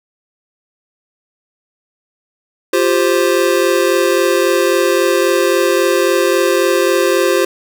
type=chord; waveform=square; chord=F suspended second; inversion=none; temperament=just; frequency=349.2 / 392.9 / 523.8 Hz; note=F4 / G4 / C5; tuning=0 / +4 / +2 cents; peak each=-16 dBFS; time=2.73-7.45 s; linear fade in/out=5 ms; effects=none